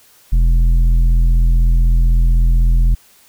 triangle tone with tanh clipping, 42 Hz, E1, 33 cents sharp, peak -10 dBFS, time 0.32-2.95 s, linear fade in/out 10 ms, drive 12 dB, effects white hiss -49 dBFS RMS until 3.28 s

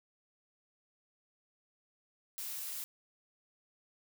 blue noise, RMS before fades -41 dBFS, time 2.38-2.84 s, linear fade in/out 0 ms, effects none

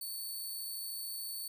5% pulse tone, 4473 Hz, C#8, 15 cents sharp, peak -32 dBFS, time 0.01-1.48 s, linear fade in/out 5 ms, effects 11-bit

